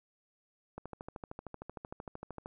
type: click train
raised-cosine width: 1 ms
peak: -28 dBFS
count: 23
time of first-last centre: 0.78-2.459 s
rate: 13.1 Hz
effects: none